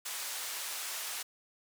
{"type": "band-pass noise", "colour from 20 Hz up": "white", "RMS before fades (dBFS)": -39, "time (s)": [0.05, 1.23], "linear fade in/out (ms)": 10, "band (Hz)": [720, 12000], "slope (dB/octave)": 12, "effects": []}